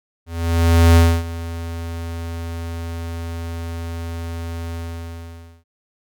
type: tone with ADSR envelope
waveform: square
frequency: 83.7 Hz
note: E2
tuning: 27 cents sharp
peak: -8 dBFS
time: 0.26-5.64 s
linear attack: 700 ms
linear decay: 270 ms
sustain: -18 dB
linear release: 890 ms
effects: none